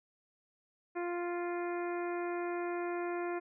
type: harmonic tone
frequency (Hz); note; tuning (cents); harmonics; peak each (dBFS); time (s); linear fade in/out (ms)
349.2; F4; 0; 1 / 2 / 3 / 4 / 5 / 6 / 7; -35 / -41 / -45 / -47 / -49 / -51 / -52; 0.95-3.4; 20
effects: none